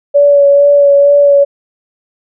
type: tone with vibrato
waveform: sine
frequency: 569 Hz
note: C#5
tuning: 45 cents sharp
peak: -3 dBFS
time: 0.14-1.45 s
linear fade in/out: 20 ms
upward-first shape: sine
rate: 2.2 Hz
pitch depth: 17 cents each way
effects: none